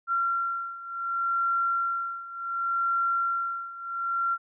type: beating tone pair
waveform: sine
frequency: 1370 / 1370.68 Hz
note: F6 / F6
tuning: -34 / -33 cents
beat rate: 0.68 Hz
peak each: -30 / -27 dBFS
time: 0.07-4.38 s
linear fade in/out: 50 ms
effects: none